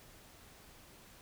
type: silence
effects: pink hiss -58 dBFS RMS until 1.21 s